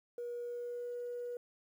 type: tone with pitch glide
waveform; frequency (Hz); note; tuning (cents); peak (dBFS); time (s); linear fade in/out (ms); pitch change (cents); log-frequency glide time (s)
sine; 480.2 to 484.7; B4 to B4; -49 to -32; -37; 0.18-1.37; 2; +17; 0.4-0.94
effects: tanh soft clip ceiling -35 dBFS + 11-bit

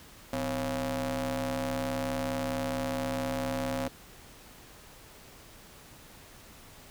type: ring-modulated tone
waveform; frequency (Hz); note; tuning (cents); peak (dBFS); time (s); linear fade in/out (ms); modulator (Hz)
sawtooth; 144.1; D3; -33; -23; 0.33-3.88; 2; 400
effects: pink hiss -52 dBFS RMS until 6.9 s

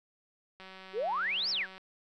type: click train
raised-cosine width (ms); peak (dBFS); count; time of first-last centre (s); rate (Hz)
0.3; -33; 224; 0.6-1.78; 189
type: exponential two-way sweep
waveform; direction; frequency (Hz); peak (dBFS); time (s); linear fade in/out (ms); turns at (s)
sine; up then down; 371.4 to 5588 to 1379; -29; 0.93-1.67; 50; 1.5
effects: none

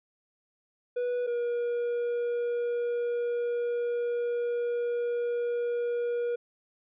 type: tone pair in turn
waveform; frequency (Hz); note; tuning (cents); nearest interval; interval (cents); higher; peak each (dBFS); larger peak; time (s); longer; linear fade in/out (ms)
triangle; 489.8 / 478.1; B4 / A#4; -14 / +44; unison; 42; first; -25; neither; 0.96-1.27 / 1.27-6.36; second; 10
effects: resampled to 8000 Hz

